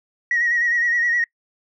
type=tone with vibrato; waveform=sine; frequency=1899 Hz; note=A#6; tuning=32 cents sharp; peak=-16 dBFS; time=0.31-1.24 s; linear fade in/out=2 ms; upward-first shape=sine; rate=9.7 Hz; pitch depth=46 cents each way; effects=noise-tail reverb RT60 0.1 s tail -23 dB re dry + tanh soft clip ceiling -12 dBFS